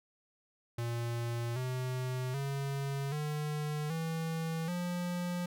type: tone with pitch steps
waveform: square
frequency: 117.9 / 127.83 / 138.6 / 150.27 / 162.93 / 176.65 Hz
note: A#2 / C3 / C#3 / D3 / E3 / F3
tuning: +20 / -40 / 0 / +40 / -20 / +20 cents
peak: -34 dBFS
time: 0.78-5.46 s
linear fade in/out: 5 ms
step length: 780 ms
effects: none